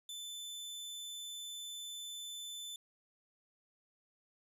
sawtooth tone, 3520 Hz, A7, in tune, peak -40 dBFS, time 0.09-2.76 s, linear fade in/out 2 ms, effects resampled to 32000 Hz

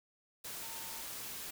sine tone in noise, 906 Hz, A#5, 50 cents flat, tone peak -53 dBFS, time 0.62-1.02 s, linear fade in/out 10 ms, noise white, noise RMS -44 dBFS, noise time 0.44-1.51 s, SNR -12 dB, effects none

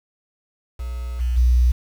sine tone with level steps, 61 Hz, B1, 21 cents flat, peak -25 / -18 / -12 dBFS, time 0.79-1.72 s, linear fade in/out 10 ms, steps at 1.19 / 1.36 s, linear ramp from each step 20 ms, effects 7-bit

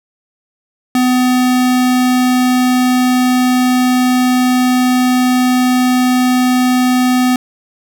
square tone, 251.8 Hz, B3, 34 cents sharp, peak -10 dBFS, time 0.95-7.36 s, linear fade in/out 2 ms, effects none

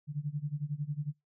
sine tone with tremolo, 146.83 Hz, D3, in tune, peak -29 dBFS, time 0.07-1.14 s, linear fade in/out 50 ms, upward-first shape sine, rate 11 Hz, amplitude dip 90%, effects noise-tail reverb RT60 0.2 s tail -25 dB re dry

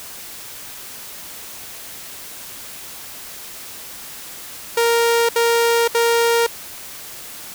sawtooth tone bursts, 466.2 Hz, A#4, in tune, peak -10 dBFS, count 3, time 4.77-6.466 s, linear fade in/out 5 ms, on 520 ms, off 68 ms, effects white hiss -35 dBFS RMS until 7.54 s

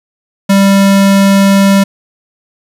square tone, 196.7 Hz, G3, 6 cents sharp, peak -5 dBFS, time 0.49-1.84 s, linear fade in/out 10 ms, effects resampled to 32000 Hz + 7-bit

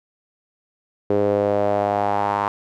sawtooth tone with band-pass filter sweep, 102 Hz, G#2, 31 cents flat, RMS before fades -20 dBFS, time 1.1-2.48 s, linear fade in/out 0 ms, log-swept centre 440 to 980 Hz, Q 3.9, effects none

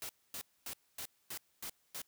white noise bursts, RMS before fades -43 dBFS, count 7, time 0.02-2.017 s, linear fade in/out 0 ms, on 71 ms, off 250 ms, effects white hiss -74 dBFS RMS until 2.07 s

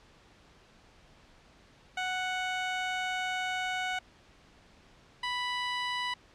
15% pulse tone pair in turn, 740 / 987.8 Hz, F#5 / B5, 0 / 0 cents, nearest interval perfect fourth, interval 500 cents, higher second, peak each -24 dBFS, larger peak neither, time 1.97-3.99 / 5.23-6.14 s, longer first, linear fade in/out 5 ms, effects pink hiss -59 dBFS RMS until 6.34 s + low-pass 5000 Hz 12 dB/octave

